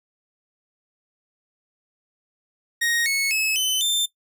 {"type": "tone with pitch steps", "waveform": "sawtooth", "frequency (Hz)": [1871, 2199, 2586, 3039, 3573], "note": ["A#6", "C#7", "E7", "F#7", "A7"], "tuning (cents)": [6, -14, -34, 46, 26], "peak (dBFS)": -17, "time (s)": [2.81, 4.06], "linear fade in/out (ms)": 10, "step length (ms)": 250, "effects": ["noise-tail reverb RT60 0.1 s tail -18 dB re dry"]}